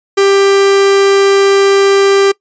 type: tone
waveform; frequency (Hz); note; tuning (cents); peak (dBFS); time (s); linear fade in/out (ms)
45% pulse; 394.7; G4; +12; -6; 0.17-2.32; 10
effects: noise-tail reverb RT60 0.1 s tail -22 dB re dry + resampled to 16000 Hz